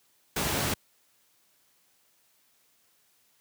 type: noise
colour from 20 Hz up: pink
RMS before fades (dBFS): -28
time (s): 0.36-0.74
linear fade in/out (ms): 5
effects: white hiss -67 dBFS RMS until 3.4 s + high-pass 80 Hz 12 dB/octave